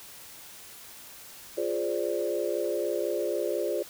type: chord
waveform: sine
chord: D half-diminished seventh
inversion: first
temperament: equal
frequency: 349.2 / 415.3 / 523.3 / 587.3 Hz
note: F4 / Ab4 / C5 / D5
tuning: 0 / 0 / 0 / 0 cents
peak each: -32 dBFS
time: 1.57-3.83 s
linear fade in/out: 10 ms
effects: white hiss -47 dBFS RMS until 3.89 s